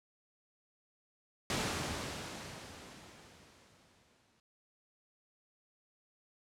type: noise with exponential decay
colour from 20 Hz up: pink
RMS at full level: -32 dBFS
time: 1.5-4.4 s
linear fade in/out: 1 ms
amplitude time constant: 630 ms
effects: high-pass 80 Hz 12 dB/octave + low-pass 8000 Hz 12 dB/octave